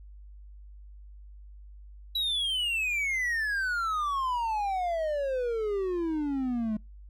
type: exponential sweep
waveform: triangle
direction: down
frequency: 3941 to 210.3 Hz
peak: -25 dBFS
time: 2.15-6.77 s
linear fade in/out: 5 ms
effects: noise-tail reverb RT60 0.2 s tail -25 dB re dry + added 50 Hz sine -45 dBFS peak until 7.09 s